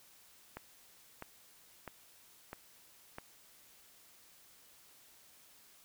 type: click train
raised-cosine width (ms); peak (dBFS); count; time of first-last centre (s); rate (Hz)
0.5; -28; 5; 0.57-3.184; 1.53
effects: white hiss -62 dBFS RMS until 5.84 s